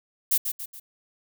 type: noise with echo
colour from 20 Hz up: violet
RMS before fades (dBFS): -21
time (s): 0.31-0.38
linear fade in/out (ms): 10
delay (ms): 140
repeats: 3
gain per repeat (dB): -7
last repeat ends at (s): 0.8
effects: none